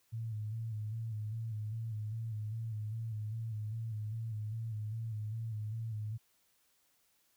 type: tone with vibrato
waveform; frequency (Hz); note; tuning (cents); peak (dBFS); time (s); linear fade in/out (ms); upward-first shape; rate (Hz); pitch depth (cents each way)
sine; 110; A2; 0; -36; 0.12-6.18; 20; square; 2.5; 52
effects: white hiss -73 dBFS RMS until 7.36 s